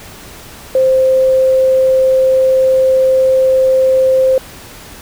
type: tone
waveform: sine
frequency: 523.3 Hz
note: C5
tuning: in tune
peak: -7 dBFS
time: 0.75-4.38 s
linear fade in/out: 2 ms
effects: pink hiss -34 dBFS RMS until 5.01 s